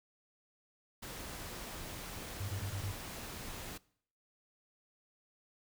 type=noise; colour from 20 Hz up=pink; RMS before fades=-45 dBFS; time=1.02-3.78 s; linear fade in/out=10 ms
type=tone bursts; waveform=sine; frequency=98 Hz; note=G2; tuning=in tune; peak=-36 dBFS; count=5; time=2.4-2.918 s; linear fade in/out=5 ms; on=86 ms; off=22 ms
effects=noise-tail reverb RT60 0.6 s tail -22 dB re dry